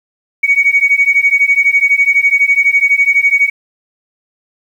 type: beating tone pair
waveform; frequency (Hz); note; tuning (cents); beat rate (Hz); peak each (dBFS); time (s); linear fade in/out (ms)
sine; 2237 / 2249; C#7 / C#7; +15 / +24; 12; -10; 0.43-3.5; 10
effects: tanh soft clip ceiling 0 dBFS + 7-bit